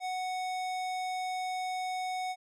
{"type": "tone with hard clipping", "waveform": "sine", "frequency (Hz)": 740, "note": "F#5", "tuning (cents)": 0, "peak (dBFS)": -34, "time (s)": [0, 2.36], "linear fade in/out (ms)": 50, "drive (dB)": 17, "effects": []}